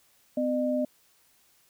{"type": "tone pair together", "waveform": "sine", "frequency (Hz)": [254.8, 606], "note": ["C4", "D#5"], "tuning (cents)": [-46, -46], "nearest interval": "octave + minor third", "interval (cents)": 1500, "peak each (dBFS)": -27, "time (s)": [0.37, 0.85], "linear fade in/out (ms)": 5, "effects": ["white hiss -64 dBFS RMS until 1.69 s"]}